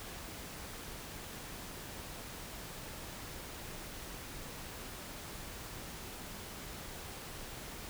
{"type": "silence", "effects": ["pink hiss -46 dBFS RMS until 7.89 s"]}